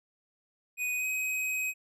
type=tone with pitch glide; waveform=square; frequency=2489 to 2525 Hz; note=D#7 to D#7; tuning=0 to +25 cents; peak=-30 dBFS; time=0.77-1.74 s; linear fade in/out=50 ms; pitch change=+25 cents; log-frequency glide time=0.96-1.06 s; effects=none

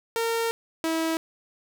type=tone pair in turn; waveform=sawtooth; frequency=458.8 / 324.4 Hz; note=A#4 / E4; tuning=-28 / -28 cents; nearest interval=tritone; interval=600 cents; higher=first; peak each=-20 dBFS; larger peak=neither; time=0.16-0.51 / 0.84-1.17 s; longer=first; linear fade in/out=0 ms; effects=none

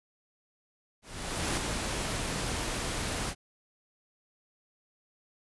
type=noise with ADSR envelope; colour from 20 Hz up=pink; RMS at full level=-29 dBFS; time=1.02-3.35 s; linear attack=550 ms; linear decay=8 ms; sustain=-4 dB; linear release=61 ms; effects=resampled to 24000 Hz

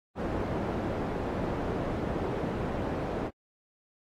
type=low-pass noise; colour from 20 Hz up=white; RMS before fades=-32 dBFS; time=0.15-3.31 s; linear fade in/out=50 ms; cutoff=530 Hz; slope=12 dB/octave; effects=AAC 48 kbps

